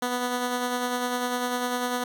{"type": "tone with tremolo", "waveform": "10% pulse", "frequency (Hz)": 246.9, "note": "B3", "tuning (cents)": 0, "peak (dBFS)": -16, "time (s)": [0.02, 2.04], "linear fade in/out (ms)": 5, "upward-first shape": "sine", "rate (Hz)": 10, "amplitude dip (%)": 35, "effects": []}